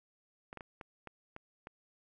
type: clicks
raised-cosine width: 0.5 ms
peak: -30 dBFS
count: 7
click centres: 0.529 / 0.573 / 0.608 / 0.812 / 1.073 / 1.364 / 1.671 s
effects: none